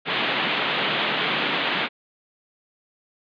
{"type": "band-pass noise", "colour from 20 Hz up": "white", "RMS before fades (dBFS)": -24, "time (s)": [0.05, 1.89], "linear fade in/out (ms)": 50, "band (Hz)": [140, 3600], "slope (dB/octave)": 48, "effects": ["resampled to 11025 Hz"]}